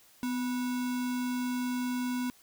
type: tone with sample-and-hold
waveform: sine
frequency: 250 Hz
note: B3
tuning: 21 cents sharp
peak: -29 dBFS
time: 0.23-2.3 s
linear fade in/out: 0 ms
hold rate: 1225 Hz
effects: white hiss -60 dBFS RMS until 2.42 s